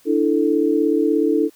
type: chord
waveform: sine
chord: D suspended second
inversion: none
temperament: just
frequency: 293.7 / 330.4 / 440.5 Hz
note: D4 / E4 / A4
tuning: 0 / +4 / +2 cents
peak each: -19 dBFS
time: 0.05-1.5 s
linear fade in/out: 50 ms
effects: white hiss -54 dBFS RMS until 1.55 s